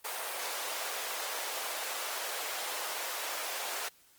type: high-pass noise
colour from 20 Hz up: pink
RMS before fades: -37 dBFS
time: 0.04-3.89 s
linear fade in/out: 10 ms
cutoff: 520 Hz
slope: 24 dB/octave
effects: white hiss -63 dBFS RMS until 4.18 s + Opus 32 kbps